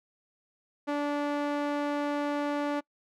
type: tone with band-pass filter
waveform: sawtooth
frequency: 290.5 Hz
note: D4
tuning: 19 cents flat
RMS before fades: -30 dBFS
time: 0.87-2.81 s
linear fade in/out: 20 ms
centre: 670 Hz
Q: 0.58
effects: noise-tail reverb RT60 0.1 s tail -24 dB re dry